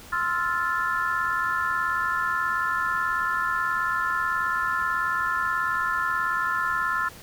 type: chord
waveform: sine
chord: F major seventh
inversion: second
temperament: equal with one note detuned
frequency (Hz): 1046.5 / 1318.5 / 1396.9 / 1748.9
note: C6 / E6 / F6 / A6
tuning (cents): 0 / 0 / 0 / -11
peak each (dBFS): -29 / -29 / -27 / -29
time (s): 0.12-7.09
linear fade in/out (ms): 10
effects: pink hiss -45 dBFS RMS until 7.22 s